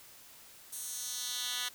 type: tone with high-pass filter sweep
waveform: 10% pulse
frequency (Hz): 246.9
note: B3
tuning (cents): 0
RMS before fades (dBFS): -38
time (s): 0.72-1.69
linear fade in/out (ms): 10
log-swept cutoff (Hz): 9100 to 2500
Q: 1.4
effects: white hiss -55 dBFS RMS until 1.74 s